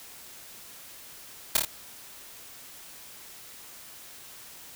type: noise with echo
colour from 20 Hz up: white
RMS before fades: -20 dBFS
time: 1.55-1.57 s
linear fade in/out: 5 ms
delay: 27 ms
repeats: 3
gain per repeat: -3 dB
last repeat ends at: 1.651 s
effects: white hiss -47 dBFS RMS until 4.75 s